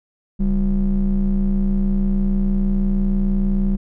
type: ring-modulated tone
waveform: triangle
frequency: 83.1 Hz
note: E2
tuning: 15 cents sharp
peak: -10 dBFS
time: 0.39-3.77 s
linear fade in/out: 20 ms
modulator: 113 Hz
effects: none